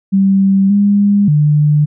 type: tone with pitch steps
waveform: sine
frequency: 194.4 / 202.7 / 149 Hz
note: G3 / G#3 / D3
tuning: -14 / -42 / +25 cents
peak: -7 dBFS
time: 0.12-1.86 s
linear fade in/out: 20 ms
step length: 580 ms
effects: none